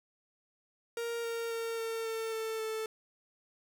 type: tone with pitch steps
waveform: 45% pulse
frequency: 466.8 / 462.2 / 457.7 / 453.2 / 448.8 / 444.4 / 440.1 Hz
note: A#4 / A#4 / A#4 / A#4 / A4 / A4 / A4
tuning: +2 / -15 / -32 / -49 / +34 / +17 / 0 cents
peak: -34 dBFS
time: 0.97-2.86 s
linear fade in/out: 2 ms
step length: 270 ms
effects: none